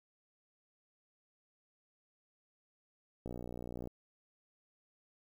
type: click train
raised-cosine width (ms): 2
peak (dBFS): -30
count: 38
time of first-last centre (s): 3.26-3.874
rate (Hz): 60.3
effects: 10-bit